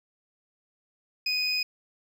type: tone pair together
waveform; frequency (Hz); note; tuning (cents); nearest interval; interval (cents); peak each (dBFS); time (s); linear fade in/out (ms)
triangle; 2489 / 5031; D#7 / D#8; 0 / +18; octave; 1218; -27 / -26; 1.26-1.63; 5
effects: none